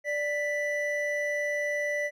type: tone pair together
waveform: triangle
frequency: 588 / 1977.8 Hz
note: D5 / B6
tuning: +2 / +2 cents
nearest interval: octave + major sixth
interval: 2100 cents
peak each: -28 dBFS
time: 0.04-2.11 s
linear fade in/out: 50 ms
effects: none